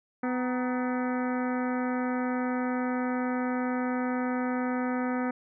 harmonic tone with a mistuned harmonic, 251.1 Hz, B3, 29 cents sharp, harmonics 1 / 2 / 3 / 4 / 5 / 6 / 7 / 8 / 9, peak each -28 / -35 / -37 / -40 / -39 / -41 / -44 / -45 / -49 dBFS, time 0.23-5.31 s, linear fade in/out 5 ms, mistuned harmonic 4, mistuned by -110 cents, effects none

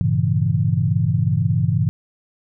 sine chord, G diminished seventh, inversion none, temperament equal with one note detuned, 99.94 / 116.54 / 138.59 / 164.81 Hz, G2 / Bb2 / Db3 / Fb3, +34 / 0 / 0 / 0 cents, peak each -21 dBFS, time 0.01-1.89 s, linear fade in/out 0 ms, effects none

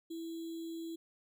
sine tone with sample-and-hold, 329.9 Hz, E4, 1 cent sharp, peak -39 dBFS, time 0.1-0.96 s, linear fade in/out 10 ms, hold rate 3675 Hz, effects none

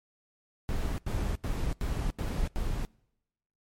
brown noise bursts, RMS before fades -30 dBFS, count 6, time 0.69-2.85 s, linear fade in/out 0 ms, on 290 ms, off 84 ms, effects noise-tail reverb RT60 0.9 s tail -26 dB re dry + MP3 64 kbps

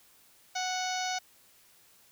harmonic tone, 739 Hz, F#5, 2 cents flat, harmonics 1 / 2 / 3 / 4 / 5 / 6 / 7 / 8 / 9, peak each -33 / -39 / -40 / -43 / -42 / -42 / -43 / -40 / -46 dBFS, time 0.55-1.19 s, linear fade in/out 10 ms, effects white hiss -61 dBFS RMS until 2.11 s

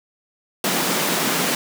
pink high-pass noise, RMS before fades -21 dBFS, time 0.64-1.55 s, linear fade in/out 2 ms, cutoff 160 Hz, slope 48 dB/octave, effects none

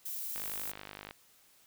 violet noise, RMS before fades -39 dBFS, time 0.05-0.72 s, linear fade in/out 10 ms
click train, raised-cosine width 0.3 ms, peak -27 dBFS, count 39, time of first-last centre 0.36-1.11 s, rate 50.7 Hz
effects white hiss -64 dBFS RMS until 1.66 s

